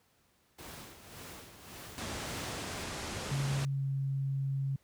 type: noise with tremolo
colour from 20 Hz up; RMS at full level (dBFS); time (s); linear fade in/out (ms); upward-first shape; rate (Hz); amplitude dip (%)
pink; -46; 0.58-2.84; 10; sine; 1.8; 60
type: low-pass noise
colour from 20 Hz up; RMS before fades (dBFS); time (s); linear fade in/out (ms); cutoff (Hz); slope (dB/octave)
pink; -39; 1.98-3.65; 0; 9200; 24
type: tone with pitch glide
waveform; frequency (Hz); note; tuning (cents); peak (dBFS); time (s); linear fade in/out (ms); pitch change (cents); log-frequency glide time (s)
sine; 138.59 to 136.52; C#3 to C#3; 0 to -26; -30; 3.31-4.76; 5; -26; 3.59-3.85
effects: pink hiss -70 dBFS RMS until 4.83 s + high-pass 60 Hz 12 dB/octave